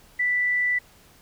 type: tone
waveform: sine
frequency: 1975.5 Hz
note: B6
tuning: in tune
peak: -20 dBFS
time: 0.19-0.79 s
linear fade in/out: 10 ms
effects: pink hiss -54 dBFS RMS until 1.21 s